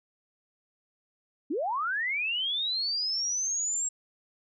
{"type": "linear sweep", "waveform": "sine", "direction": "up", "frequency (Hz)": [251.8, 7620], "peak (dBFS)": -27, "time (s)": [1.5, 3.89], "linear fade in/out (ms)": 10, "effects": []}